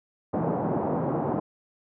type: band-pass noise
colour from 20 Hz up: pink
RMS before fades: -27 dBFS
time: 0.33-1.4 s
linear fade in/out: 10 ms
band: 140 to 910 Hz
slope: 24 dB/octave
effects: none